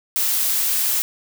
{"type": "noise", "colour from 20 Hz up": "blue", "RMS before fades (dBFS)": -20, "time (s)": [0.16, 1.02], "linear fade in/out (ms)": 0, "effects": []}